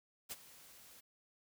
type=noise with ADSR envelope; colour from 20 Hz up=white; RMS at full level=-42 dBFS; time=0.29-1.01 s; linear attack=25 ms; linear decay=34 ms; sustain=-17 dB; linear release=14 ms; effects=none